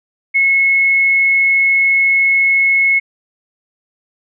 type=tone; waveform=sine; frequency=2183 Hz; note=C#7; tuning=27 cents flat; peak=-9 dBFS; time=0.34-3 s; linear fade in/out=20 ms; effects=none